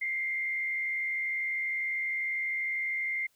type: tone with frequency modulation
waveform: sine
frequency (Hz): 2100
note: C7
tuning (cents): +6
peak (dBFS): -29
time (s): 0.01-3.27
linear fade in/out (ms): 10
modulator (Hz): 72.6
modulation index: 0.7
effects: white hiss -70 dBFS RMS until 3.35 s